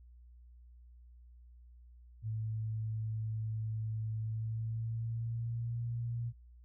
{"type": "tone with pitch glide", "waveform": "sine", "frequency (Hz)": [110, 117.9], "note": ["A2", "A#2"], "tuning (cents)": [0, 20], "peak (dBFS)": -34, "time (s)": [2.22, 6.33], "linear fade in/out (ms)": 50, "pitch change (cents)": 120, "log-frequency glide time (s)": [4.17, 5.82], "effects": ["added 60 Hz sine -54 dBFS peak until 6.64 s"]}